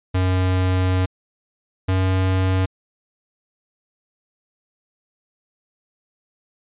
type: tone pair in turn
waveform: square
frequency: 92.5 / 93.79 Hz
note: F#2 / F#2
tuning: 0 / +24 cents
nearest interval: unison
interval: 24 cents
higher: second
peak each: -17 dBFS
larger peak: neither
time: 0.14-1.06 / 1.88-2.66 s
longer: first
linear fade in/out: 10 ms
effects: resampled to 8000 Hz